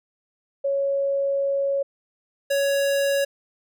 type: tone pair in turn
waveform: sine / square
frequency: 554.4 / 557.9 Hz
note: C#5 / C#5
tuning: 0 / +11 cents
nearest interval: unison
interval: 11 cents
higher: second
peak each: -20 dBFS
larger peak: neither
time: 0.64-1.83 / 2.5-3.25 s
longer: first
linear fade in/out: 10 ms
effects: none